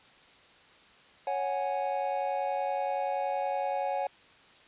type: chord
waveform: triangle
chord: C# suspended fourth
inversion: none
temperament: equal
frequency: 554.4 / 740 / 830.6 Hz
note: C#5 / F#5 / G#5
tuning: 0 / 0 / 0 cents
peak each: -31 dBFS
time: 1.27-4.07 s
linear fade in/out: 2 ms
effects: white hiss -57 dBFS RMS until 4.67 s + resampled to 8000 Hz